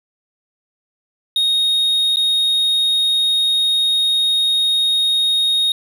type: tone with dropouts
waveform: triangle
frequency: 3729 Hz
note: A#7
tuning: in tune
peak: -12 dBFS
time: 1.36-5.72 s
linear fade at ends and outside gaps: 2 ms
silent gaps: 2.16-2.169 s
effects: none